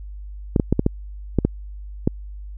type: clicks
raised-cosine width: 3 ms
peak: -3 dBFS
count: 8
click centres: 0.562 / 0.598 / 0.726 / 0.794 / 0.864 / 1.387 / 1.45 / 2.075 s
effects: added 50 Hz sine -32 dBFS peak until 2.57 s

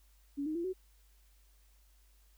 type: tone with pitch steps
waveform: sine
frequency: 283 / 310.4 / 340.5 / 373.4 Hz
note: C#4 / D#4 / F4 / F#4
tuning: +36 / -4 / -44 / +16 cents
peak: -33 dBFS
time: 0.37-0.734 s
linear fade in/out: 20 ms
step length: 91 ms
effects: added 50 Hz sine -62 dBFS peak until 2.37 s + white hiss -71 dBFS RMS until 2.37 s

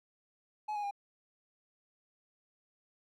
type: tone with pitch steps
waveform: triangle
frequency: 849 / 827.7 / 806.9 Hz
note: G#5 / G#5 / G5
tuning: +38 / -6 / +50 cents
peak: -32 dBFS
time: 0.68-0.911 s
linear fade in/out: 10 ms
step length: 77 ms
effects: none

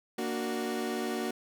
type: chord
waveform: 30% pulse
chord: Bb augmented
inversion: none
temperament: equal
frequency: 233.1 / 293.7 / 370 Hz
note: Bb3 / D4 / F#4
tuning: 0 / 0 / 0 cents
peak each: -32 / -36 / -32 dBFS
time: 0.18-1.31 s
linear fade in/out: 5 ms
effects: none

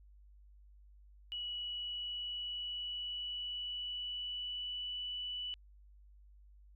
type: tone with pitch glide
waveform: sine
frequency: 2932 to 2968 Hz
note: F#7 to F#7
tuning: -16 to +5 cents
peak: -38 dBFS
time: 1.32-5.54 s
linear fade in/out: 0 ms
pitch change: +21 cents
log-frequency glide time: 1.47-5.02 s
effects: added 50 Hz sine -57 dBFS peak until 6.75 s

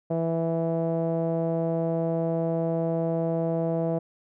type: tone with low-pass filter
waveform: sawtooth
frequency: 165 Hz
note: E3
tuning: 2 cents sharp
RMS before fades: -26 dBFS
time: 0.1-3.99 s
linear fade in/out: 10 ms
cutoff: 610 Hz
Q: 4.6
effects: none

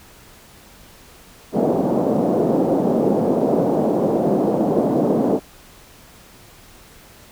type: band-pass noise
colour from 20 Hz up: pink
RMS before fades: -18 dBFS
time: 1.52-5.4 s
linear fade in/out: 50 ms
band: 190 to 660 Hz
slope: 24 dB/octave
effects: pink hiss -46 dBFS RMS until 7.31 s

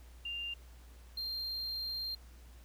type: tone pair in turn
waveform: sine / triangle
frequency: 2794 / 4186 Hz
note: F7 / C8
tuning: 0 / 0 cents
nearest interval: perfect fifth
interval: 700 cents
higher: second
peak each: -37 / -35 dBFS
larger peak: second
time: 0.25-0.54 / 1.17-2.15 s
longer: second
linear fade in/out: 5 ms
effects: added 60 Hz sine -52 dBFS peak until 2.64 s + pink hiss -63 dBFS RMS until 2.64 s

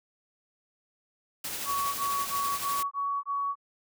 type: noise with tremolo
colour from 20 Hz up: white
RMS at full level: -34 dBFS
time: 1.44-2.83 s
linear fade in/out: 5 ms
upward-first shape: sine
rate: 12 Hz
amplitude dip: 30%
type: tone bursts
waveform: sine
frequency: 1124 Hz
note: C#6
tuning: 24 cents sharp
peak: -27 dBFS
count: 6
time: 1.65-3.555 s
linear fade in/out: 50 ms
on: 300 ms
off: 21 ms
effects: none

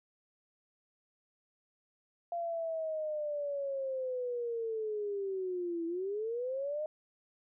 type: linear two-way sweep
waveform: sine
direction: down then up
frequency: 691 to 329.6 to 621 Hz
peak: -33 dBFS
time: 2.32-6.86 s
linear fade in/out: 2 ms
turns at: 5.86 s
effects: none

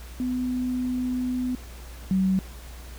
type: tone pair in turn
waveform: sine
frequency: 251.5 / 189.5 Hz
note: B3 / F#3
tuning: +32 / +42 cents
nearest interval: perfect fourth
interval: 490 cents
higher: first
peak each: -24 / -19 dBFS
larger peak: second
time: 0.2-1.55 / 2.11-2.39 s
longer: first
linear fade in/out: 0 ms
effects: added 60 Hz sine -39 dBFS peak until 2.98 s + pink hiss -47 dBFS RMS until 2.98 s

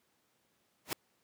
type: noise with exponential growth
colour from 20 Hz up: pink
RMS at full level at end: -29 dBFS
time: 0.85-0.93 s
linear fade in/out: 1 ms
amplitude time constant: 17 ms
effects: pink hiss -74 dBFS RMS until 1.23 s + high-pass 150 Hz 12 dB/octave

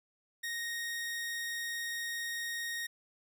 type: tone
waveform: sawtooth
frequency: 1864.7 Hz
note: A#6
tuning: in tune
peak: -32 dBFS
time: 0.43-2.87 s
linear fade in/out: 10 ms
effects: none

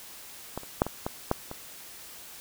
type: clicks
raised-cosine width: 1 ms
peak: -18 / -30 / -6 / -18 / -15 / -9 / -22 dBFS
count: 7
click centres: 0.576 / 0.634 / 0.819 / 0.866 / 1.065 / 1.314 / 1.514 s
effects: white hiss -46 dBFS RMS until 2.4 s

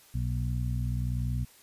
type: harmonic tone with a mistuned harmonic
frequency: 61.2 Hz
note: B1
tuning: 15 cents flat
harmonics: 1 / 2 / 3 / 4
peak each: -31 / -30 / -40 / -42 dBFS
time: 0.14-1.45 s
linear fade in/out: 10 ms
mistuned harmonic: 4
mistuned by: -15 cents
effects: white hiss -57 dBFS RMS until 1.62 s + resampled to 32000 Hz

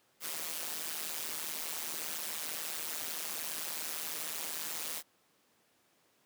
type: noise with amplitude modulation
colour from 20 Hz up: white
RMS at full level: -35 dBFS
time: 0.2-5.03 s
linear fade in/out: 50 ms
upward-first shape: sine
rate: 158 Hz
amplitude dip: 90%
effects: pink hiss -70 dBFS RMS until 6.25 s + high-pass 200 Hz 12 dB/octave

